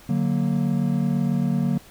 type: chord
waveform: triangle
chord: D augmented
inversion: none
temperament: equal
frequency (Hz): 146.83 / 185 / 233.1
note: D3 / F#3 / A#3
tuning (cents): 0 / 0 / 0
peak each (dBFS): -22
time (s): 0.09-1.78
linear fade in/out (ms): 5
effects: pink hiss -49 dBFS RMS until 1.9 s